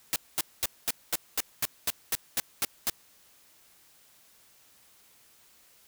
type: noise bursts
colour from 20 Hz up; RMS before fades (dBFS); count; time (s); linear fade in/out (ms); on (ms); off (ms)
white; -27; 12; 0.13-2.898; 0; 29; 220
effects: white hiss -60 dBFS RMS until 5.87 s